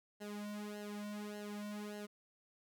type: tone with flanger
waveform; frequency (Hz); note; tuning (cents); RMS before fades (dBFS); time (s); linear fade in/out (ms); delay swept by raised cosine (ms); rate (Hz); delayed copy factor
sawtooth; 207.7; G#3; 0; -45; 0.2-2.07; 20; 0.84 to 2.44; 1.7; -0.9
effects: none